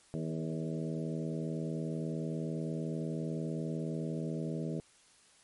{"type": "harmonic tone with a mistuned harmonic", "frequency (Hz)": 80, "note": "D#2", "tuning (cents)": 49, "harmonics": [2, 3, 4, 5, 6, 7, 8], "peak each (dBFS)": [-36, -40, -42, -44, -46, -47, -48], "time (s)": [0.14, 4.8], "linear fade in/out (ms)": 0, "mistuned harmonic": 5, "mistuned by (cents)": 38, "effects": ["white hiss -63 dBFS RMS until 5.43 s", "MP3 48 kbps"]}